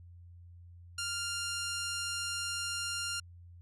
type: tone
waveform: 10% pulse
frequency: 1396.9 Hz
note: F6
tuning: in tune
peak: -26 dBFS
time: 0.98-3.2 s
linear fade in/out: 5 ms
effects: added 87 Hz sine -50 dBFS peak until 3.61 s + resampled to 32000 Hz

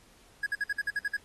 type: tone bursts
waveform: triangle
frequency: 1661.2 Hz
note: G#6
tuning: in tune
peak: -25 dBFS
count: 9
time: 0.43-1.168 s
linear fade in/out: 5 ms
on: 34 ms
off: 54 ms
effects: pink hiss -60 dBFS RMS until 1.24 s + AAC 32 kbps

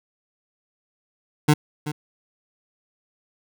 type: tone with echo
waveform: 25% pulse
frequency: 150 Hz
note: D3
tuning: 37 cents sharp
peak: -9 dBFS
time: 1.48-1.54 s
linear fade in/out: 10 ms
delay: 380 ms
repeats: 1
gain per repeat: -13 dB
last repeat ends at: 1.92 s
effects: none

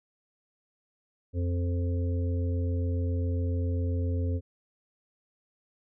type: harmonic tone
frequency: 87.31 Hz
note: F2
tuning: in tune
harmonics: 1 / 3 / 5 / 6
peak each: -26 / -36 / -40 / -42 dBFS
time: 1.33-4.41 s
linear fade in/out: 50 ms
effects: none

